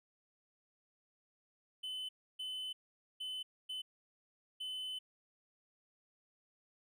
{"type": "tone bursts at uneven times", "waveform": "triangle", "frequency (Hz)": 3030, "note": "F#7", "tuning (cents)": 40, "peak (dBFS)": -38, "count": 5, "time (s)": [[1.83, 2.09], [2.39, 2.73], [3.2, 3.43], [3.69, 3.82], [4.6, 4.99]], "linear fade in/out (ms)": 10, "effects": []}